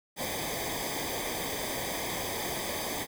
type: noise with comb filter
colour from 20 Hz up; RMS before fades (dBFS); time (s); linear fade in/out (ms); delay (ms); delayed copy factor
pink; -34; 0.16-3.07; 50; 0.72; -0.8
effects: none